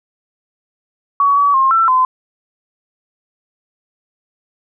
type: tone with pitch steps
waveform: sine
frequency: 1127 / 1139 / 1066 / 1339 / 1026 Hz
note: C#6 / C#6 / C6 / E6 / C6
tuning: +28 / +47 / +32 / +27 / -34 cents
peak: -9 dBFS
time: 1.2-2.05 s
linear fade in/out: 2 ms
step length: 170 ms
effects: none